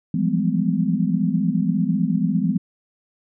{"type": "tone cluster", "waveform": "sine", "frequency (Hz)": [166.6, 175.6, 195.5, 210.3, 252], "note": ["E3", "F3", "G3", "G#3", "B3"], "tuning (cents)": [19, 10, -4, 22, 35], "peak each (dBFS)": -24, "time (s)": [0.14, 2.58], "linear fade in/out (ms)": 5, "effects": []}